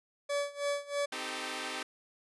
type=tone with tremolo; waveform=40% pulse; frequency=572 Hz; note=D5; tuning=46 cents flat; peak=-28 dBFS; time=0.29-1.06 s; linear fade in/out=10 ms; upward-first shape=sine; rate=3.1 Hz; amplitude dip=90%
type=chord; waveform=5% pulse; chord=A half-diminished seventh; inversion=first; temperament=equal with one note detuned; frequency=258.3 / 311.1 / 392 / 440 Hz; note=C4 / Eb4 / G4 / A4; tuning=-22 / 0 / 0 / 0 cents; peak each=-30 / -30 / -30 / -32 dBFS; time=1.12-1.83 s; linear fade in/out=5 ms
effects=resampled to 24000 Hz